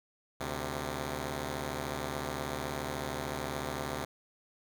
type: tone pair together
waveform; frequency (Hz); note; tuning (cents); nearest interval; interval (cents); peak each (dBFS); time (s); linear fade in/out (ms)
5% pulse; 73.62 / 130.81; D2 / C3; +5 / 0; minor seventh; 995; -26; 0.4-4.05; 5
effects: none